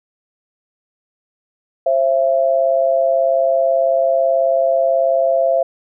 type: tone pair together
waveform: sine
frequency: 532 / 670.3 Hz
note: C5 / E5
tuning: +29 / +29 cents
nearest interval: major third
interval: 400 cents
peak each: -16 / -14 dBFS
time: 1.86-5.63 s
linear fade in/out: 5 ms
effects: none